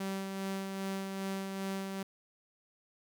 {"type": "tone with tremolo", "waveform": "sawtooth", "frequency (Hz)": 193.6, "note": "G3", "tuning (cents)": -21, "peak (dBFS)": -30, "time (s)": [0, 2.03], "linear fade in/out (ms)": 5, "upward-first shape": "sine", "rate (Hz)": 2.5, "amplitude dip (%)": 35, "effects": []}